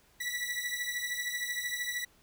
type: beating tone pair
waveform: sawtooth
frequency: 1946 / 1959 Hz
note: B6 / B6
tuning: -26 / -15 cents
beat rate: 13 Hz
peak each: -33 / -32 dBFS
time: 0.2-2.05 s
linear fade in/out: 10 ms
effects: pink hiss -64 dBFS RMS until 2.22 s